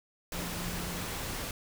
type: tone in noise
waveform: sine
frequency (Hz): 175.2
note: F3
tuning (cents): +6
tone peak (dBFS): -40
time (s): 0.33-1.01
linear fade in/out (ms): 2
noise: pink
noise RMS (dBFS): -37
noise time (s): 0.32-1.51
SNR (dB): -6
effects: none